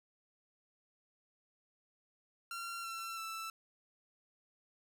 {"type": "tone with pitch steps", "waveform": "sawtooth", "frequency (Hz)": [1372, 1348.4, 1325.3], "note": ["F6", "E6", "E6"], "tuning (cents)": [-31, 39, 9], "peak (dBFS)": -37, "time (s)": [2.51, 3.5], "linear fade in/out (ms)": 2, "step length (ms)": 330, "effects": []}